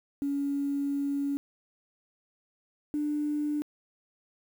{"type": "tone pair in turn", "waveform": "triangle", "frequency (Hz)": [281.6, 296.7], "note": ["C#4", "D4"], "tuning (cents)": [27, 18], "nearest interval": "minor second", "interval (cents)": 91, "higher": "second", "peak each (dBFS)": -23, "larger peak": "neither", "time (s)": [[0.22, 1.37], [2.94, 3.62]], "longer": "first", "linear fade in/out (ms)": 0, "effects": ["tanh soft clip ceiling -25 dBFS", "9-bit"]}